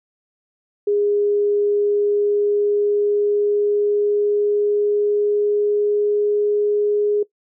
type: tone with pitch glide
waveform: sine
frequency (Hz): 410.8 to 415.1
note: G#4 to G#4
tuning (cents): -19 to -1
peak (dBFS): -15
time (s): 0.87-7.23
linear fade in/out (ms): 5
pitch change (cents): +18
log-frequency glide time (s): 1.58-6.45
effects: noise-tail reverb RT60 0.1 s tail -19 dB re dry